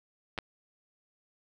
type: clicks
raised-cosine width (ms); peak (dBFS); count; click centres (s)
0.3; -22 / -16; 2; 0.378 / 0.387
effects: none